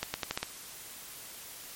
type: accelerating click train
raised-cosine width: 0.2 ms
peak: -13 dBFS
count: 6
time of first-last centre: 0.03-0.43 s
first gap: 110 ms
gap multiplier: 0.84
effects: white hiss -46 dBFS RMS until 1.75 s + MP3 64 kbps